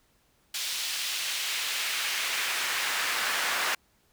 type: noise with high-pass filter sweep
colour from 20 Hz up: brown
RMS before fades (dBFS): -30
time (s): 0.54-3.75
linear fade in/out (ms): 5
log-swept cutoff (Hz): 3800 to 1400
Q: 1.1
effects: pink hiss -67 dBFS RMS until 4.12 s